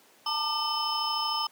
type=tone cluster; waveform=triangle; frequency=879 / 912 / 1200 / 3043 / 5220 Hz; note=A5 / A#5 / D6 / F#7 / E8; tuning=-2 / -38 / +37 / +48 / -18 cents; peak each=-34 / -33 / -30 / -32 / -31 dBFS; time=0.26-1.47 s; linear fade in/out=5 ms; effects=pink hiss -58 dBFS RMS until 1.51 s + high-pass 300 Hz 12 dB/octave